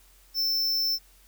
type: tone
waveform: square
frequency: 5330 Hz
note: E8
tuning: 18 cents sharp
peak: -24 dBFS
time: 0.34-0.99 s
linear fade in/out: 50 ms
effects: added 44 Hz sine -57 dBFS peak until 1.27 s + white hiss -59 dBFS RMS until 1.27 s